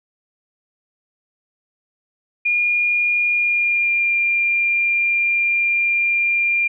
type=tone with pitch glide; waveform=sine; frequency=2424 to 2392 Hz; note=D#7 to D7; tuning=-46 to +31 cents; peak=-15 dBFS; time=2.45-6.68 s; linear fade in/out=10 ms; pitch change=-23 cents; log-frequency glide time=3.31-4.11 s; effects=none